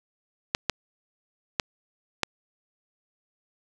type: clicks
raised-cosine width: 0.2 ms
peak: -5 dBFS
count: 4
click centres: 0.549 / 0.697 / 1.598 / 2.233 s
effects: none